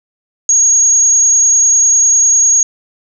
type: tone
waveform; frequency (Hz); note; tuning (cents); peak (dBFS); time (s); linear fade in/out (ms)
sine; 6610; G#8; -9; -6; 0.49-2.63; 2
effects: none